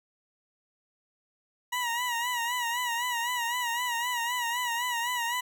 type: tone with vibrato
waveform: 20% pulse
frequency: 961 Hz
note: B5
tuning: 48 cents flat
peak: -23 dBFS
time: 1.72-5.41 s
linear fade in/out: 10 ms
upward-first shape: sine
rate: 3.9 Hz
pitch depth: 68 cents each way
effects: none